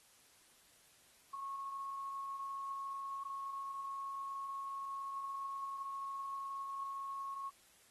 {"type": "tone", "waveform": "sine", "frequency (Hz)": 1096, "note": "C#6", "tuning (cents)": -20, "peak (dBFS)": -40, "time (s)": [1.33, 7.5], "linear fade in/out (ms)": 10, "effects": ["white hiss -66 dBFS RMS until 7.9 s", "AAC 32 kbps"]}